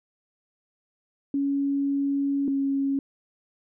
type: tone pair in turn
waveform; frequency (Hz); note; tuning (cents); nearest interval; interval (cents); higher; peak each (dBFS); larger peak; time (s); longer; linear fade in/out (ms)
sine; 279.3 / 275.1; C#4 / C#4; +13 / -13; unison; 26; first; -22; neither; 1.34-2.48 / 2.48-2.99; first; 2
effects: none